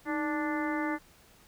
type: harmonic tone with a mistuned harmonic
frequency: 293.7 Hz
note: D4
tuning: in tune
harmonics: 1 / 2 / 3 / 4 / 5 / 6 / 7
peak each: -31 / -39 / -37 / -40 / -41 / -39 / -41 dBFS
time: 0.05-0.99 s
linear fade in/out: 50 ms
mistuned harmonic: 1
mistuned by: +91 cents
effects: pink hiss -59 dBFS RMS until 1.47 s

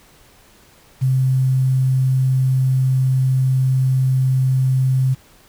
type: tone with quantisation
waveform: sine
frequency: 130.81 Hz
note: C3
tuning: in tune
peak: -13 dBFS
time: 1.01-5.15 s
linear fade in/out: 20 ms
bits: 7
effects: pink hiss -50 dBFS RMS until 5.48 s

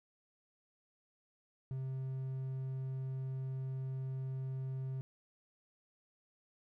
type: tone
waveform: triangle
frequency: 132 Hz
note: C3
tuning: 16 cents sharp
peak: -35 dBFS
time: 1.71-5.01 s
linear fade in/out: 0 ms
effects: none

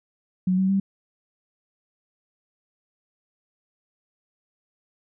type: tone with pitch steps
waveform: sine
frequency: 184.4 / 189.69 / 195.14 Hz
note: F#3 / F#3 / G3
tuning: -6 / +43 / -8 cents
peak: -18 dBFS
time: 0.47-0.8 s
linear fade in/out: 5 ms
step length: 110 ms
effects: none

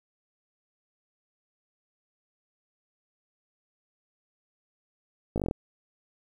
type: slowing click train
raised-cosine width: 2 ms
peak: -16 dBFS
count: 8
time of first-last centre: 5.36-5.511 s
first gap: 18 ms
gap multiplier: 1.06
effects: 9-bit

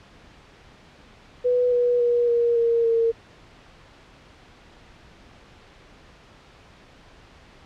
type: tone with pitch steps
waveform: sine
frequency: 493.9 / 486.5 / 479.3 / 472.1 / 465.1 / 458.2 Hz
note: B4 / B4 / A#4 / A#4 / A#4 / A#4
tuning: 0 / -26 / +48 / +22 / -4 / -30 cents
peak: -17 dBFS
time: 1.44-3.12 s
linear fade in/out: 20 ms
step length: 280 ms
effects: pink hiss -50 dBFS RMS until 7.65 s + low-pass 4000 Hz 12 dB/octave

